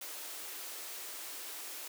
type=high-pass noise; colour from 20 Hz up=white; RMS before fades=-44 dBFS; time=0.01-1.88 s; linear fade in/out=5 ms; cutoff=290 Hz; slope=48 dB/octave; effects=none